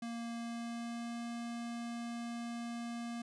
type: tone with pitch glide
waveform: square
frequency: 233.1 to 235.1 Hz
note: A#3 to A#3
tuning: 0 to +15 cents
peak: -40 dBFS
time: 0.02-3.22 s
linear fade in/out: 5 ms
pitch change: +15 cents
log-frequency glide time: 0.37-1.22 s
effects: resampled to 22050 Hz